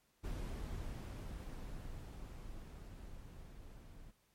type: noise with level ramp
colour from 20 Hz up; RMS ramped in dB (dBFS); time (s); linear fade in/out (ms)
brown; -41 to -55; 0.23-4.12; 20
effects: pink hiss -75 dBFS RMS until 4.34 s + MP3 64 kbps